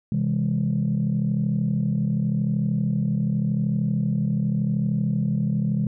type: chord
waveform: sine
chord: C augmented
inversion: none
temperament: just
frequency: 130.81 / 163.52 / 204.4 Hz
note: C3 / E3 / G#3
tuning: 0 / -14 / -27 cents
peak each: -24 / -24 / -23 dBFS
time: 0.12-5.87 s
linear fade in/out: 2 ms
effects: tanh soft clip ceiling -14 dBFS